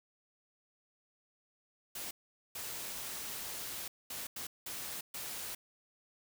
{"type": "noise bursts at uneven times", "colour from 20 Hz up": "white", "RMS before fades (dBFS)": -42, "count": 6, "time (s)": [[1.95, 2.11], [2.55, 3.88], [4.1, 4.27], [4.36, 4.47], [4.66, 5.01], [5.14, 5.55]], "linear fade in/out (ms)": 5, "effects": []}